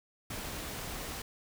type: noise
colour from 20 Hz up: pink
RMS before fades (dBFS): -40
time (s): 0.3-1.22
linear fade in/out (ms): 5
effects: none